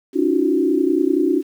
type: tone cluster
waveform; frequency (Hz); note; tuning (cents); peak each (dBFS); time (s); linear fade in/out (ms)
sine; 279.2 / 308.8 / 342.6 / 373.3; C#4 / D#4 / F4 / F#4; +13 / -13 / -33 / +15; -20; 0.13-1.43; 50
effects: 8-bit